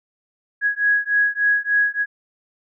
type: beating tone pair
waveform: sine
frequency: 1661.2 / 1664.6 Hz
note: G#6 / G#6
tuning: 0 / +4 cents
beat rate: 3.4 Hz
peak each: -19 dBFS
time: 0.61-2.06 s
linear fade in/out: 50 ms
effects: none

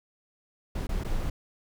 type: noise with dropouts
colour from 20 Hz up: brown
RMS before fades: -29 dBFS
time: 0.75-1.3 s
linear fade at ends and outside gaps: 5 ms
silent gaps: 0.87-0.89 / 1.037-1.046 s
effects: none

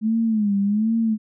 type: tone with vibrato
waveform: sine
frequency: 212.9 Hz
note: G#3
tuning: 43 cents sharp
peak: -17 dBFS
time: 0.01-1.18 s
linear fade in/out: 50 ms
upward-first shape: sine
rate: 1.3 Hz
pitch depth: 120 cents each way
effects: none

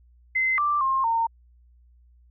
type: tone with pitch steps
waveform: sine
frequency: 2060 / 1176 / 1065 / 915 Hz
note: C7 / D6 / C6 / A#5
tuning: -28 / +2 / +30 / -32 cents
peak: -20 dBFS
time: 0.35-1.27 s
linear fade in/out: 10 ms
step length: 230 ms
effects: added 60 Hz sine -53 dBFS peak until 2.3 s

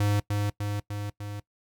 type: tone with echo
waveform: square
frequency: 102.9 Hz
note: G#2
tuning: 16 cents flat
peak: -23 dBFS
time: 0-0.2 s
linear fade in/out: 5 ms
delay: 300 ms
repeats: 4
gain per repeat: -3 dB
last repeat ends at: 1.4 s
effects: noise-tail reverb RT60 0.1 s tail -20 dB re dry

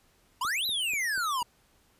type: exponential two-way sweep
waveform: square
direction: up then down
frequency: 932.3 to 4070 to 932.3 Hz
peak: -28 dBFS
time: 0.41-1.43 s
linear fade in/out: 5 ms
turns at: 0.66 s
type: click train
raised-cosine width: 2 ms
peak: -35 dBFS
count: 5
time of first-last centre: 0.45-1.421 s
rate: 4.12 Hz
effects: pink hiss -65 dBFS RMS until 1.99 s + resampled to 32000 Hz

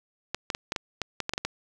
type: clicks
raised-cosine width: 0.2 ms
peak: -11 dBFS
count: 11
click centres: 0.346 / 0.502 / 0.549 / 0.721 / 0.762 / 1.017 / 1.203 / 1.294 / 1.336 / 1.379 / 1.45 s
effects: none

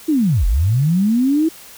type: linear two-way sweep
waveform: sine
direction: down then up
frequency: 329.6 to 38.89 to 329.6 Hz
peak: -12 dBFS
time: 0.08-1.49 s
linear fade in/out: 10 ms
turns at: 0.46 s
effects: white hiss -40 dBFS RMS until 1.77 s

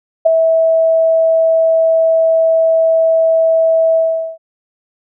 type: tone with ADSR envelope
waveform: sine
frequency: 651 Hz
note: E5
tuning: 22 cents flat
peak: -3 dBFS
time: 0.25-4.38 s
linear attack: 14 ms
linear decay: 8 ms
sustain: -5 dB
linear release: 420 ms
effects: none

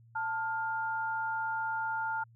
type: tone pair together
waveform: sine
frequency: 887.8 / 1408 Hz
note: A5 / F6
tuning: +15 / +14 cents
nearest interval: minor sixth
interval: 799 cents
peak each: -33 / -34 dBFS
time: 0.15-2.24 s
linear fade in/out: 10 ms
effects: added 115 Hz sine -56 dBFS peak until 2.35 s

